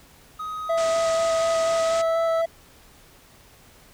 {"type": "tone with pitch glide", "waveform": "triangle", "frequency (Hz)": [1257, 1311.9], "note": ["D#6", "E6"], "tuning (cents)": [17, -9], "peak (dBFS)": -27, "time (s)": [0.39, 2.42], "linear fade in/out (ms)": 10, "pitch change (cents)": 74, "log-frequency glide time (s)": [1.77, 2.1]}
{"type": "tone with vibrato", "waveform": "triangle", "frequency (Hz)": 659.3, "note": "E5", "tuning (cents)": 0, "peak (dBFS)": -18, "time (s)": [0.69, 2.46], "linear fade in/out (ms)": 10, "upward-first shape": "square", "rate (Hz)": 4.1, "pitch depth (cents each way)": 9}
{"type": "low-pass noise", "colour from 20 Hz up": "white", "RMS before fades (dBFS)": -35, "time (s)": [0.77, 2.02], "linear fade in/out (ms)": 10, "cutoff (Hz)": 8100, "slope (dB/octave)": 48}
{"effects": ["pink hiss -52 dBFS RMS until 3.93 s"]}